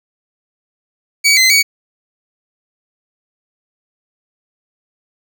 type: tone with pitch steps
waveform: 20% pulse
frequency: 2268 / 2055 / 2255 Hz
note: C#7 / C7 / C#7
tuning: +39 / -32 / +29 cents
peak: -3 dBFS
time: 1.24-1.63 s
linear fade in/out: 20 ms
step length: 130 ms
effects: none